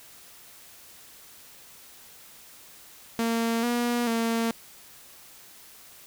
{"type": "tone with pitch steps", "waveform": "sawtooth", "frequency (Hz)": [229.6, 240, 228.9], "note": ["A#3", "B3", "A#3"], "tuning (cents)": [-26, -49, -31], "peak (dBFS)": -20, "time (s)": [3.19, 4.51], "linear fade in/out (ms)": 0, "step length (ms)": 440, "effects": ["white hiss -50 dBFS RMS until 6.06 s"]}